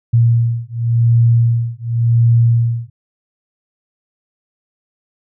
sine beating tone pair, 116.54 / 117.45 Hz, A#2 / A#2, 0 / +13 cents, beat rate 0.91 Hz, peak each -13 dBFS, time 0.13-2.9 s, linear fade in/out 10 ms, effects none

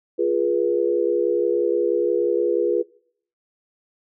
sine chord, F diminished, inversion none, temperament equal with one note detuned, 349.2 / 415.3 / 486 Hz, F4 / Ab4 / Cb5, 0 / 0 / -28 cents, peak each -22 dBFS, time 0.18-2.83 s, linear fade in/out 20 ms, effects noise-tail reverb RT60 0.6 s tail -23 dB re dry

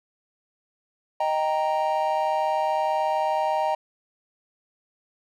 triangle chord, Eb major, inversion none, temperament equal, 622.3 / 784 / 932.3 Hz, Eb5 / G5 / Bb5, 0 / 0 / 0 cents, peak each -24 dBFS, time 1.2-3.75 s, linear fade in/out 5 ms, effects none

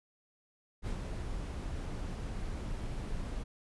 brown noise with ADSR envelope, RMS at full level -34 dBFS, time 0.82-3.44 s, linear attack 53 ms, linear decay 93 ms, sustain -4 dB, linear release 17 ms, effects resampled to 24000 Hz

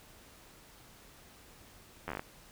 slowing click train, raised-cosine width 0.5 ms, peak -22 dBFS, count 8, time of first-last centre 2.08-2.194 s, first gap 11 ms, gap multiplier 1.13, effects pink hiss -57 dBFS RMS until 2.51 s

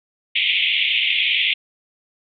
white band-pass noise, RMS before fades -19 dBFS, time 0.35-1.54 s, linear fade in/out 10 ms, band 2100 to 3500 Hz, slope 96 dB/octave, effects none

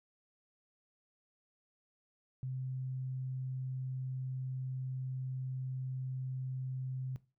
sine tone, 130 Hz, C3, 11 cents flat, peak -36 dBFS, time 2.43-7.16 s, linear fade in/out 0 ms, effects noise-tail reverb RT60 0.3 s tail -18 dB re dry

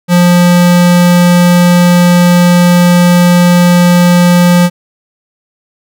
square tone, 176.1 Hz, F3, 15 cents sharp, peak -4 dBFS, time 0.08-4.7 s, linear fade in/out 50 ms, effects none

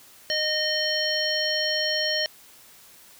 harmonic tone, 615 Hz, D#5, 20 cents flat, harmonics 1 / 3 / 5 / 7 / 9, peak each -29 / -29 / -29 / -29 / -29 dBFS, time 0.3-2.26 s, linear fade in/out 0 ms, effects white hiss -51 dBFS RMS until 3.19 s

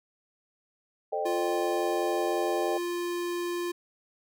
sine chord, A half-diminished seventh, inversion none, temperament equal with one note detuned, 440 / 523.3 / 609.1 / 784 Hz, A4 / C5 / Eb5 / G5, 0 / 0 / -37 / 0 cents, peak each -33 / -36 / -32 / -32 dBFS, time 1.12-2.78 s, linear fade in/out 10 ms
square tone, 349.2 Hz, F4, in tune, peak -30 dBFS, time 1.25-3.72 s, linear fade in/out 10 ms
effects none

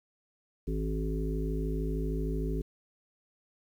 harmonic tone, 53.1 Hz, G#1, 39 cents sharp, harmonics 1 / 3 / 5 / 7 / 8, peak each -31 / -36 / -38 / -39 / -40 dBFS, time 0.67-2.62 s, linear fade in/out 10 ms, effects 10-bit

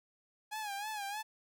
sawtooth tone with vibrato, 830 Hz, G#5, 1 cent flat, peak -34 dBFS, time 0.51-1.23 s, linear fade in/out 20 ms, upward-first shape sine, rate 3.2 Hz, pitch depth 86 cents each way, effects none

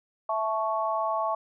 sine chord, A major, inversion second, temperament equal with one note detuned, 659.3 / 871.4 / 1108.7 Hz, E5 / A5 / C#6, 0 / -17 / 0 cents, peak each -29 / -30 / -29 dBFS, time 0.29-1.35 s, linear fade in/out 5 ms, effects none

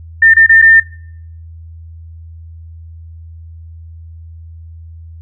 sine tone with dropouts, 1804 Hz, A6, 43 cents sharp, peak -3 dBFS, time 0.22-0.8 s, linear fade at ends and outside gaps 5 ms, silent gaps 0.338-0.366 / 0.464-0.493 / 0.617-0.623 s, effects noise-tail reverb RT60 0.7 s tail -23 dB re dry + added 82 Hz sine -30 dBFS peak until 5.21 s

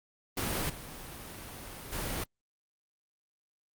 pink noise with level steps, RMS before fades -32 / -44 / -35 dBFS, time 0.37-2.24 s, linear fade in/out 5 ms, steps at 0.69 / 1.92 s, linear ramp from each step 10 ms, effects Opus 32 kbps

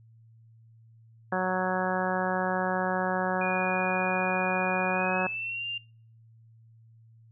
harmonic tone, 185 Hz, F#3, in tune, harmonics 1 / 2 / 3 / 4 / 5 / 6 / 7 / 8 / 9, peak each -32 / -35 / -32 / -32 / -35 / -37 / -38 / -38 / -34 dBFS, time 1.32-5.27 s, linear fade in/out 5 ms
sine tone with pitch glide, 2444 to 2791 Hz, D#7 to F7, -32 to -2 cents, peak -31 dBFS, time 3.41-5.78 s, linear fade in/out 5 ms, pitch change +230 cents, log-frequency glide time 4.91-5.65 s
effects noise-tail reverb RT60 0.5 s tail -25 dB re dry + added 113 Hz sine -53 dBFS peak until 7.31 s

